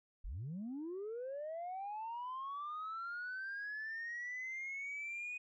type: linear sweep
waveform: sine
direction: up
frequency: 30.87 to 2489 Hz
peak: -39 dBFS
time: 0.24-5.38 s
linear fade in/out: 10 ms
effects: tanh soft clip ceiling -38 dBFS